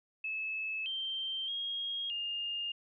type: tone with pitch steps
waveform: sine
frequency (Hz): 2601 / 3139 / 3265 / 2823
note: E7 / G7 / G#7 / F7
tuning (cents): -24 / +2 / -30 / +18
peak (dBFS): -34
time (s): 0.24-2.72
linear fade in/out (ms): 5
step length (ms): 620
effects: none